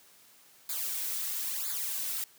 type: noise with flanger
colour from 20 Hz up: blue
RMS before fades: -34 dBFS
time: 0.69-2.24 s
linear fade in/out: 2 ms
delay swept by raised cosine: 0.34 to 3.44 ms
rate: 1 Hz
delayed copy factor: -0.85
effects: white hiss -59 dBFS RMS until 2.38 s + high-pass 100 Hz 12 dB/octave